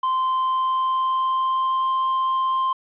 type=tone with pitch glide; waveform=triangle; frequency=1039 to 1049.3 Hz; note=C6 to C6; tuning=-12 to +5 cents; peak=-17 dBFS; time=0.03-2.73 s; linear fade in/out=5 ms; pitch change=+17 cents; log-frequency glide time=0.29-1.89 s; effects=resampled to 8000 Hz + 9-bit